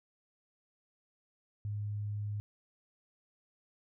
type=tone; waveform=sine; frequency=103.83 Hz; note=G#2; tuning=in tune; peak=-34 dBFS; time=1.65-2.4 s; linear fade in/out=0 ms; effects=none